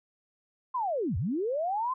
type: linear two-way sweep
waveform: sine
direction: down then up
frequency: 1060 to 72.6 to 1060 Hz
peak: -27 dBFS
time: 0.74-1.94 s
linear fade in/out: 10 ms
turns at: 1.17 s
effects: none